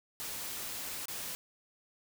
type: noise with dropouts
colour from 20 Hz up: white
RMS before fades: -40 dBFS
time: 0.2-1.35 s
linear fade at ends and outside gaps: 0 ms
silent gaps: 1.056-1.083 s
effects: none